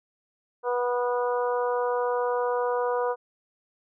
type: harmonic tone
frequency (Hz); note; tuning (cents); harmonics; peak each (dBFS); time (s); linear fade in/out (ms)
244.8; B3; -15; 2 / 3 / 4 / 5 / 6; -25 / -33 / -30 / -35 / -39; 0.63-3.16; 50
effects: none